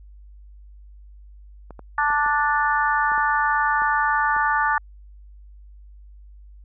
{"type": "clicks", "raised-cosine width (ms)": 1, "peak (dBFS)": -25, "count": 8, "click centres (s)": [1.707, 1.793, 2.104, 2.263, 3.118, 3.179, 3.82, 4.365]}
{"type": "harmonic tone", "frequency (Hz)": 293.7, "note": "D4", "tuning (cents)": 0, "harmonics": [3, 4, 5, 6], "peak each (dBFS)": [-22, -23, -24, -25], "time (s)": [1.98, 4.78], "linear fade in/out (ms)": 2}
{"effects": ["added 50 Hz sine -42 dBFS peak until 6.64 s"]}